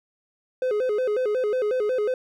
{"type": "tone with vibrato", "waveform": "triangle", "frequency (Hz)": 463, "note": "A#4", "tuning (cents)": -12, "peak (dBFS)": -19, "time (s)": [0.62, 2.14], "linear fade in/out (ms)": 2, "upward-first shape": "square", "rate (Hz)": 5.5, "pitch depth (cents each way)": 170, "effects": []}